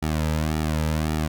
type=tone with flanger; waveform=sawtooth; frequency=77.78 Hz; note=D#2; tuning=in tune; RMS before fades=-24 dBFS; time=0.02-1.28 s; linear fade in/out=10 ms; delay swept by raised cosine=1.9 to 2.79 ms; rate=1.8 Hz; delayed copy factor=-0.9; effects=none